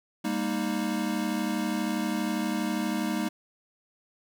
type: chord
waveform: square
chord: Eb major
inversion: first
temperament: equal with one note detuned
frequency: 200.7 / 233.1 / 311.1 Hz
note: G3 / Bb3 / Eb4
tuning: +41 / 0 / 0 cents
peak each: -32 dBFS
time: 0.24-3.29 s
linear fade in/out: 10 ms
effects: none